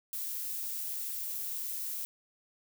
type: noise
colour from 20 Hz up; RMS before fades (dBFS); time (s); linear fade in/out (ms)
violet; -37; 0.13-2.05; 0
effects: none